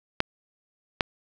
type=clicks; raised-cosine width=0.3 ms; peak=-5 dBFS; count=2; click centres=0.204 / 1.008 s; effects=none